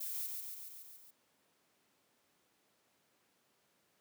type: noise with echo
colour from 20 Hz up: violet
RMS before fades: -41 dBFS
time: 0-0.27 s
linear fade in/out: 10 ms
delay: 140 ms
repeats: 6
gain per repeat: -3 dB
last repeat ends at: 1.11 s
effects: pink hiss -74 dBFS RMS until 4 s + high-pass 200 Hz 12 dB/octave